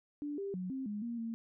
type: tone with pitch steps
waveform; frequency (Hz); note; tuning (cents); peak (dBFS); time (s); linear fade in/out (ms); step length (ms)
sine; 292.3 / 396.3 / 183.3 / 265.2 / 207.7 / 235.2 / 228.2; D4 / G4 / F#3 / C4 / G#3 / A#3 / A#3; -8 / +19 / -16 / +23 / 0 / +16 / -37; -36; 0.22-1.34; 0; 160
effects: none